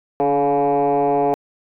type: tone with frequency modulation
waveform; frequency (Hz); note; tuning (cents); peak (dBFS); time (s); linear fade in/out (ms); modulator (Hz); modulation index
sine; 567; C#5; +39; -13; 0.2-1.34; 0; 140; 1.9
effects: tanh soft clip ceiling -11 dBFS